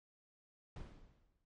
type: noise with exponential decay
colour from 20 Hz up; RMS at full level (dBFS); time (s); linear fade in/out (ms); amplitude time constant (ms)
brown; -45; 0.76-1.45; 2; 150
effects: low-pass 6000 Hz 12 dB/octave + MP3 48 kbps